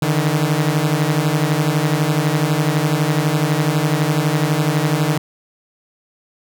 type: beating tone pair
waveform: sawtooth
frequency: 146.4 / 158.4 Hz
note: D3 / D#3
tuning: -5 / +31 cents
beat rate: 12 Hz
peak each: -14 dBFS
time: 0.02-5.18 s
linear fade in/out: 5 ms
effects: none